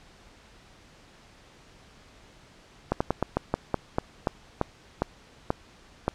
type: slowing click train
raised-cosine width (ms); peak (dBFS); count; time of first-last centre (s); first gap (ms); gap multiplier
1; -9; 13; 2.92-6.08; 85; 1.19
effects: pink hiss -54 dBFS RMS until 6.14 s + low-pass 6000 Hz 12 dB/octave